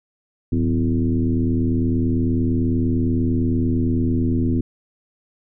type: tone with frequency modulation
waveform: sine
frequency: 174.6 Hz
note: F3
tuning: in tune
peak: -16 dBFS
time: 0.52-4.61 s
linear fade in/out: 5 ms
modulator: 80.1 Hz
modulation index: 1.8
effects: none